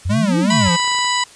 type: exponential two-way sweep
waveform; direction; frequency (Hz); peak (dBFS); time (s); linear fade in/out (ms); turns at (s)
sine; up then down; 80.1 to 338.3 to 80.1; -17; 0.05-0.69; 10; 0.39
type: tone with vibrato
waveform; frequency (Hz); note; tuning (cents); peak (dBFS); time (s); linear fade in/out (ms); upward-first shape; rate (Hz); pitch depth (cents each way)
square; 196; G3; 0; -16; 0.09-0.77; 20; sine; 2.7; 230
type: harmonic tone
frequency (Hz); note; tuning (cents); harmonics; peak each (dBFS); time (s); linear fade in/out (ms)
987.8; B5; 0; 1 / 2 / 3 / 4 / 5 / 7 / 8; -19 / -22 / -24 / -25 / -26 / -27 / -28; 0.5-1.24; 5
type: clicks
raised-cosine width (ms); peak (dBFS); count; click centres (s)
0.5; -21; 11; 0.638 / 0.672 / 0.708 / 0.753 / 0.799 / 0.845 / 0.877 / 0.917 / 0.948 / 0.987 / 1.046
effects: white hiss -43 dBFS RMS until 1.35 s + resampled to 22050 Hz